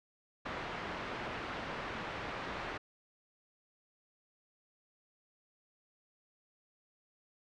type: low-pass noise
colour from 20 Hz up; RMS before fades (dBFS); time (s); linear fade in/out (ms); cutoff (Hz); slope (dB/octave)
white; -41; 0.45-2.78; 10; 1700; 12
effects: low-pass 5000 Hz 12 dB/octave